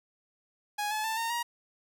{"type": "tone with pitch steps", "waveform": "sawtooth", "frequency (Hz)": [830.6, 858.4, 887.1, 916.8, 947.5], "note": ["G#5", "A5", "A5", "A#5", "A#5"], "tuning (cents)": [0, -43, 14, -29, 28], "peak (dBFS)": -26, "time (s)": [0.78, 1.43], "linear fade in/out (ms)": 10, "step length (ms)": 130, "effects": []}